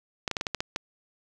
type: clicks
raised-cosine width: 0.2 ms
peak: -11 dBFS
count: 8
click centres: 0.278 / 0.313 / 0.368 / 0.411 / 0.468 / 0.547 / 0.605 / 0.761 s
effects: none